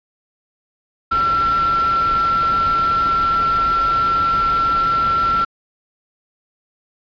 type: tone in noise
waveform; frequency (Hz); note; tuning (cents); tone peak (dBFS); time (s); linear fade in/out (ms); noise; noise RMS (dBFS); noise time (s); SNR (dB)
sine; 1353; E6; +45; -14; 1.11-5.45; 10; pink; -28; 1.11-5.45; +11
effects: resampled to 11025 Hz